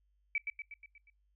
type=tone with echo; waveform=sine; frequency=2299 Hz; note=D7; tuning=37 cents flat; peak=-29 dBFS; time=0.35-0.38 s; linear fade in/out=2 ms; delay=120 ms; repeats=6; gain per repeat=-5 dB; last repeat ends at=1.1 s; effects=noise-tail reverb RT60 0.3 s tail -26 dB re dry + added 50 Hz sine -70 dBFS peak until 1.35 s